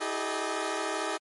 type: tone cluster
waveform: 15% pulse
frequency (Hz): 323.2 / 388.1 / 426.3 / 613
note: E4 / G4 / G#4 / D#5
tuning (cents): -34 / -17 / +45 / -26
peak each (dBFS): -29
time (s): 0-1.18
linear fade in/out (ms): 20
effects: MP3 48 kbps